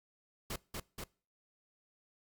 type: noise with echo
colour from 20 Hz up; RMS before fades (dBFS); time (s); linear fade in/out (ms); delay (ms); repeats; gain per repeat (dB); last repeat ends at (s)
pink; -39; 0.5-0.56; 5; 240; 2; -2; 1.04
effects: noise-tail reverb RT60 0.4 s tail -24 dB re dry + Opus 48 kbps

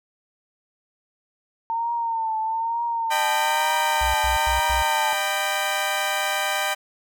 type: tone with vibrato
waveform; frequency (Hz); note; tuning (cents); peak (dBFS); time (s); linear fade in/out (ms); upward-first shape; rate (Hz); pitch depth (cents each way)
sine; 908; A#5; -46; -22; 1.7-5.13; 0; triangle; 1.1; 67
type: chord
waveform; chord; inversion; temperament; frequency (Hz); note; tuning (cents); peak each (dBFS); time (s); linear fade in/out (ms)
15% pulse; Eb augmented; none; equal with one note detuned; 610.2 / 784 / 987.8; Eb5 / G5 / B5; -34 / 0 / 0; -21 / -18 / -23; 3.1-6.75; 20
type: tone bursts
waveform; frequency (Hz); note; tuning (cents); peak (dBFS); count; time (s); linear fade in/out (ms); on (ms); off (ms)
sine; 61.3; B1; -12; -25; 4; 4.01-4.824; 5; 130; 98
effects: none

